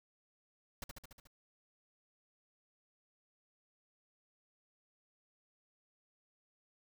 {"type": "noise with echo", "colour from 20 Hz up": "pink", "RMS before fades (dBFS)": -43, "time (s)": [0.82, 0.84], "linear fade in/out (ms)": 2, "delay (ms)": 72, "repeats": 6, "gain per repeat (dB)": -3, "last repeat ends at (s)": 1.272, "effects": []}